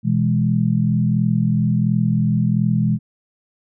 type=chord; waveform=sine; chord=E major; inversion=second; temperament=equal; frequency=123.47 / 164.81 / 207.7 Hz; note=B2 / E3 / G#3; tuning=0 / 0 / 0 cents; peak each=-19 dBFS; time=0.03-2.99 s; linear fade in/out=50 ms; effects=none